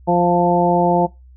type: harmonic tone with a mistuned harmonic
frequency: 174.61 Hz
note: F3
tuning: in tune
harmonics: 1 / 2 / 3 / 4 / 5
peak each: -18 / -19 / -20 / -18 / -19 dBFS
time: 0.07-1.07 s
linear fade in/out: 20 ms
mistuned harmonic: 5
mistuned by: +18 cents
effects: noise-tail reverb RT60 0.2 s tail -20 dB re dry + added 63 Hz sine -41 dBFS peak until 1.36 s